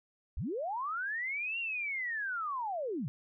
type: linear two-way sweep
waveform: sine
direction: up then down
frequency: 38 to 2794 to 113 Hz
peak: -33 dBFS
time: 0.37-3.08 s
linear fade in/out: 0 ms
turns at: 1.59 s
effects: none